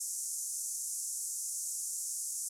pink band-pass noise, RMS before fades -38 dBFS, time 0-2.49 s, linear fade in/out 10 ms, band 6200 to 11000 Hz, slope 48 dB/octave, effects none

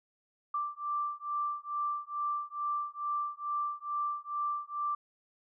sine beating tone pair, 1174.7 / 1177 Hz, D6 / D6, 0 / +3 cents, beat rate 2.3 Hz, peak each -35 / -35 dBFS, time 0.54-4.95 s, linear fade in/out 5 ms, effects none

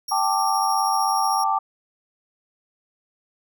sawtooth tone with tremolo, 5588 Hz, F8, in tune, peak -25 dBFS, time 0.08-1.44 s, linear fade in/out 5 ms, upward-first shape sine, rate 13 Hz, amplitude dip 30%
sine chord, G suspended second, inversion none, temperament equal, 784 / 880 / 1174.7 Hz, G5 / A5 / D6, 0 / 0 / 0 cents, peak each -23 dBFS, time 0.11-1.59 s, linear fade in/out 10 ms
effects none

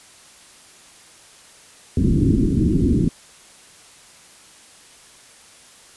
white low-pass noise, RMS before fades -17 dBFS, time 1.97-3.09 s, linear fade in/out 2 ms, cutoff 330 Hz, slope 48 dB/octave, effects white hiss -47 dBFS RMS until 5.96 s + resampled to 24000 Hz

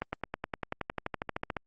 accelerating click train, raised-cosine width 0.5 ms, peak -17 dBFS, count 19, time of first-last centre 0.02-1.568 s, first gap 110 ms, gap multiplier 0.97, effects Opus 24 kbps

